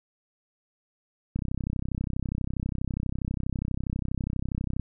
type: click train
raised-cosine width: 5 ms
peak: -17 dBFS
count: 112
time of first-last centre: 1.36-4.797 s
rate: 32.3 Hz
effects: none